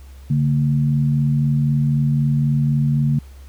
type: tone pair together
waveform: sine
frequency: 142.88 / 226.8 Hz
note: D3 / A#3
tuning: -47 / -47 cents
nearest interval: minor sixth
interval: 800 cents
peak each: -15 / -22 dBFS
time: 0.3-3.19 s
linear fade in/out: 5 ms
effects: added 67 Hz sine -37 dBFS peak until 3.48 s + pink hiss -52 dBFS RMS until 3.48 s